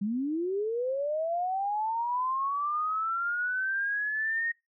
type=linear sweep; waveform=sine; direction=up; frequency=193 to 1864.7 Hz; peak=-27 dBFS; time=0.01-4.52 s; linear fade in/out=10 ms; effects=noise-tail reverb RT60 0.2 s tail -21 dB re dry